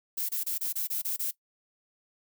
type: noise bursts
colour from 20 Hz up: violet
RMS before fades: -31 dBFS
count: 8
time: 0.17-1.312 s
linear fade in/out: 10 ms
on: 120 ms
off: 26 ms
effects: noise-tail reverb RT60 0.1 s tail -19 dB re dry